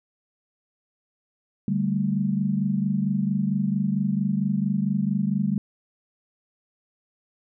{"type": "chord", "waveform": "sine", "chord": "D suspended fourth", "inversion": "none", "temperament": "just", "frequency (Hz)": [146.83, 195.78, 220.2], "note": ["D3", "G3", "A3"], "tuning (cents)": [0, -2, 2], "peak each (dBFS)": [-28, -23, -27], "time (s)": [1.68, 5.58], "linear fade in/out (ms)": 2, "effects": []}